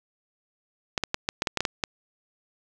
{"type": "clicks", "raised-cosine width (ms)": 0.2, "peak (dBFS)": -7, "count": 10, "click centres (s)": [0.978, 1.037, 1.144, 1.289, 1.421, 1.472, 1.573, 1.606, 1.652, 1.838], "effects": []}